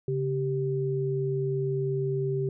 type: tone pair together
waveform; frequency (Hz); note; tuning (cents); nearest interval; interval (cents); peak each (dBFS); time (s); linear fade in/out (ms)
sine; 138.59 / 390; C#3 / G4; 0 / -9; octave + tritone; 1791; -28; 0.08-2.49; 2
effects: none